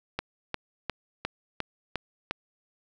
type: click train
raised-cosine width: 0.3 ms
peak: -13 dBFS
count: 7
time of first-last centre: 0.19-2.31 s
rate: 2.83 Hz
effects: none